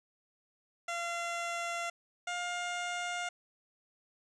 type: tone pair in turn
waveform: 15% pulse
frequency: 686 / 707.7 Hz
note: F5 / F5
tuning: -31 / +23 cents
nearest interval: minor second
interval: 54 cents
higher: second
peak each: -28 dBFS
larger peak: neither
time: 0.88-1.9 / 2.27-3.29 s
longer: neither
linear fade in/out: 5 ms
effects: resampled to 22050 Hz